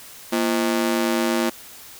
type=ring-modulated tone; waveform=sawtooth; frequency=288.1 Hz; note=D4; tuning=33 cents flat; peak=-12 dBFS; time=0.32-1.5 s; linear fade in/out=10 ms; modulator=54.3 Hz; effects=white hiss -42 dBFS RMS until 1.99 s